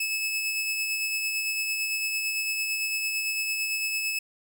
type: tone with tremolo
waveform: sawtooth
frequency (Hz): 2600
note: E7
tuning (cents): -24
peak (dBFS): -22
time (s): 0-4.19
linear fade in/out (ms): 5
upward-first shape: sine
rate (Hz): 8.9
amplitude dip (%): 30
effects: none